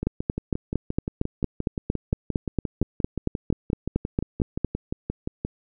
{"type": "two click trains", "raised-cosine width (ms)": 3, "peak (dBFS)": [-14, -9], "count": [32, 21], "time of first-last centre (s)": [[0.03, 5.45], [0.07, 4.647]], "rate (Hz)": [5.72, 4.37], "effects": []}